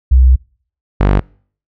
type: tone pair in turn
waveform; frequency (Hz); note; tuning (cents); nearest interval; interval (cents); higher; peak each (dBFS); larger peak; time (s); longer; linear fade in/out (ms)
sine / sawtooth; 63.8 / 49.2; C2 / G1; -43 / +7; major third; 450; first; -4; neither; 0.11-0.36 / 1-1.2; first; 10
effects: noise-tail reverb RT60 0.5 s tail -26 dB re dry + low-pass 2000 Hz 12 dB/octave